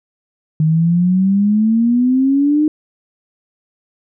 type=exponential sweep; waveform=sine; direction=up; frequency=154 to 308.7 Hz; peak=-10 dBFS; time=0.6-2.68 s; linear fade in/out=2 ms; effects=none